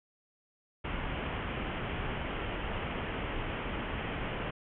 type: low-pass noise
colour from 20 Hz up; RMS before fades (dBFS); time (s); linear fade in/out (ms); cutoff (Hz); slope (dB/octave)
pink; -36; 0.84-4.51; 10; 3200; 96
effects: none